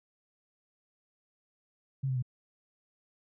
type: tone with pitch steps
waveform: sine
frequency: 134.9 / 129.93 / 125.14 Hz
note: C#3 / C3 / B2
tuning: -47 / -12 / +23 cents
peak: -28 dBFS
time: 2.03-2.225 s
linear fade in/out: 10 ms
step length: 65 ms
effects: none